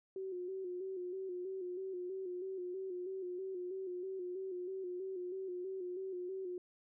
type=tone with vibrato; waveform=sine; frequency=370 Hz; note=F#4; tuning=in tune; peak=-39 dBFS; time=0.16-6.58 s; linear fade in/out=2 ms; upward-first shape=square; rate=3.1 Hz; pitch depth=53 cents each way; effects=none